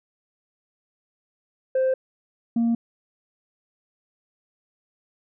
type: tone pair in turn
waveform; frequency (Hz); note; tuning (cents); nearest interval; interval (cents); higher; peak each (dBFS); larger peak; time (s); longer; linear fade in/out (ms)
sine; 522 / 232.5; C5 / A#3; -4 / -4; octave + major second; 1400; first; -16; neither; 1.75-1.94 / 2.56-2.75; neither; 5
effects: tanh soft clip ceiling -17 dBFS